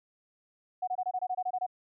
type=tone bursts; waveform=sine; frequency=737 Hz; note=F#5; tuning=7 cents flat; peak=-28 dBFS; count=11; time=0.82-1.665 s; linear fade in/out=10 ms; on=55 ms; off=24 ms; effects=none